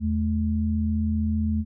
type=tone pair together; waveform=sine; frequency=81 / 216.2 Hz; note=E2 / A3; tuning=-30 / -30 cents; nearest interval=octave + perfect fourth; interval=1700 cents; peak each=-24 dBFS; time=0-1.65 s; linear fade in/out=50 ms; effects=none

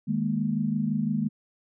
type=chord; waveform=sine; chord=D# suspended fourth; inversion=none; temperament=just; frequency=155.56 / 207.4 / 233.3 Hz; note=D#3 / G#3 / A#3; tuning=0 / -2 / +2 cents; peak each=-30 / -27 / -28 dBFS; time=0.07-1.29 s; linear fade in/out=20 ms; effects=none

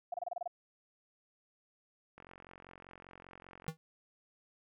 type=tone bursts; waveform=sine; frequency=703 Hz; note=F5; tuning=11 cents sharp; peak=-34 dBFS; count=8; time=0.12-0.477 s; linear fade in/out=5 ms; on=21 ms; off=27 ms
type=click train; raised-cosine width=0.5 ms; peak=-37 dBFS; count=68; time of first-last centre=2.18-3.666 s; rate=45.1 Hz
type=tone with exponential decay; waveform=square; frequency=160 Hz; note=D#3; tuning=49 cents sharp; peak=-31 dBFS; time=3.68-3.77 s; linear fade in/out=0 ms; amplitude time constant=18 ms
effects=none

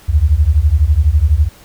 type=beating tone pair; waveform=sine; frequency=69.3 / 81.3 Hz; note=C#2 / E2; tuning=0 / -23 cents; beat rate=12 Hz; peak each=-11 dBFS; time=0.08-1.49 s; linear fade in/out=20 ms; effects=pink hiss -43 dBFS RMS until 1.64 s

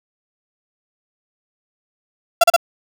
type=tone bursts; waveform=35% pulse; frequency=681 Hz; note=F5; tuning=44 cents flat; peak=-6 dBFS; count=3; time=2.41-2.564 s; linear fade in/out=5 ms; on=28 ms; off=35 ms; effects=none

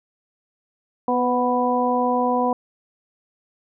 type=harmonic tone with a mistuned harmonic; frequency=246.9 Hz; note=B3; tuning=in tune; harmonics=1 / 2 / 3 / 4; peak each=-23 / -23 / -23 / -23 dBFS; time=1.08-2.53 s; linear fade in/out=2 ms; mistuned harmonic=2; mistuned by=+18 cents; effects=none

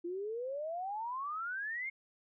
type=exponential sweep; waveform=sine; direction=up; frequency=336.7 to 2182 Hz; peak=-36 dBFS; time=0.04-1.9 s; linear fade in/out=10 ms; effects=none

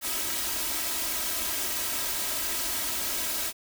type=noise with comb filter; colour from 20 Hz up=white; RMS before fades=-30 dBFS; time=0.01-3.53 s; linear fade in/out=50 ms; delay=3.1 ms; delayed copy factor=+0.75; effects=none

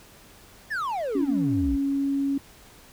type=exponential sweep; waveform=triangle; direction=down; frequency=1864.7 to 51.1 Hz; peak=-24 dBFS; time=0.7-1.77 s; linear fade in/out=20 ms
type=tone with pitch glide; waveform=sine; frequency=280 to 277.3 Hz; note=C#4 to C#4; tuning=+18 to +1 cents; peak=-22 dBFS; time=1.15-2.38 s; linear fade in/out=5 ms; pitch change=-17 cents; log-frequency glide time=1.43-1.78 s
effects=pink hiss -51 dBFS RMS until 2.92 s

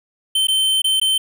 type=tone with dropouts; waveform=square; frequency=3094 Hz; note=G7; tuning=23 cents flat; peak=-15 dBFS; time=0.35-1.18 s; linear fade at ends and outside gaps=5 ms; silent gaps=0.471-0.483 / 0.819-0.842 / 1-1.014 s; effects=none

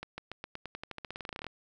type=accelerating click train; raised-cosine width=0.3 ms; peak=-23 dBFS; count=22; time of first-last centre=0.03-1.467 s; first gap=150 ms; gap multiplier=0.91; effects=none

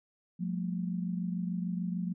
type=tone cluster; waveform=sine; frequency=178.2 / 204.9 / 225 Hz; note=F3 / G#3 / A3; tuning=+35 / -23 / +39 cents; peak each=-32 / -40 / -39 dBFS; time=0.39-2.14 s; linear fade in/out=20 ms; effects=none

